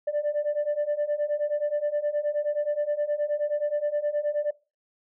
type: beating tone pair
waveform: sine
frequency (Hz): 585 / 594.5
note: D5 / D5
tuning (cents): -7 / +21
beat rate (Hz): 9.5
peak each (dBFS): -26 / -25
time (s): 0.07-4.51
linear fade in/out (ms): 10
effects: noise-tail reverb RT60 0.3 s tail -21 dB re dry + tanh soft clip ceiling -20 dBFS